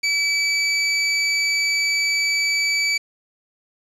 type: tone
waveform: 25% pulse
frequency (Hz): 2300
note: D7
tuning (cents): -37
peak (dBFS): -14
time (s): 0.03-2.98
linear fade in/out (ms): 10
effects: resampled to 24000 Hz + 7-bit